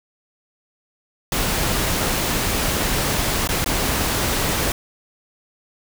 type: noise with dropouts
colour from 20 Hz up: pink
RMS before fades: -21 dBFS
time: 1.32-4.72 s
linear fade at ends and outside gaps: 2 ms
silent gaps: 3.475-3.489 / 3.644-3.66 s
effects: none